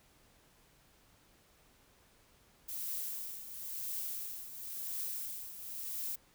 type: noise with tremolo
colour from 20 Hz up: violet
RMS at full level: -38 dBFS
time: 2.68-6.16 s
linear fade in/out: 10 ms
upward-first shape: triangle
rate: 0.96 Hz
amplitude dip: 70%
effects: pink hiss -66 dBFS RMS until 6.34 s